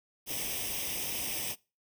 white noise with comb filter, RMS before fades -35 dBFS, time 0.26-1.56 s, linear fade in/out 50 ms, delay 0.35 ms, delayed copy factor +0.75, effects noise-tail reverb RT60 0.3 s tail -23 dB re dry

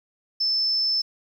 sine tone, 5274 Hz, E8, in tune, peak -20 dBFS, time 0.4-1.02 s, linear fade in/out 10 ms, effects 9-bit

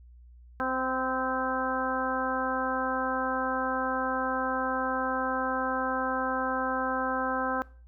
harmonic tone with a mistuned harmonic, 260 Hz, C4, 11 cents flat, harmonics 1 / 2 / 3 / 4 / 5 / 6, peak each -34 / -34 / -34 / -34 / -34 / -34 dBFS, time 0.6-7.62 s, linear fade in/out 0 ms, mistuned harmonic 4, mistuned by -17 cents, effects noise-tail reverb RT60 0.4 s tail -20 dB re dry + added 60 Hz sine -49 dBFS peak until 7.87 s

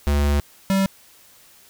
square tone pair in turn, 72.1 / 193.71 Hz, D2 / G3, -31 / -20 cents, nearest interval octave + perfect fourth, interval 1711 cents, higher second, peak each -17 dBFS, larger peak neither, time 0.07-0.4 / 0.7-0.86 s, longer first, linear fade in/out 0 ms, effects white hiss -51 dBFS RMS until 1.69 s

